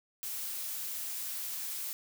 blue noise, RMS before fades -38 dBFS, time 0.23-1.93 s, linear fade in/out 0 ms, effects none

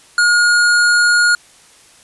square tone, 1433 Hz, F6, 44 cents sharp, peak -10 dBFS, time 0.18-1.35 s, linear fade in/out 2 ms, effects white hiss -46 dBFS RMS until 2.03 s + resampled to 24000 Hz

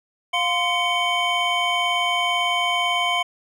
triangle tone cluster, 704 / 1036 / 2239 / 3090 Hz, F5 / C6 / C#7 / G7, +14 / -17 / +17 / -26 cents, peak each -23 dBFS, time 0.33-3.23 s, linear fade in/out 10 ms, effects none

